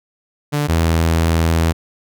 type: tone pair in turn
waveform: sawtooth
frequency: 146.83 / 82.2 Hz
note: D3 / E2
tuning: 0 / -4 cents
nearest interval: minor seventh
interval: 1004 cents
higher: first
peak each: -12 / -9 dBFS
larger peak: second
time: 0.52-0.68 / 0.68-1.73 s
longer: second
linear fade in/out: 20 ms
effects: none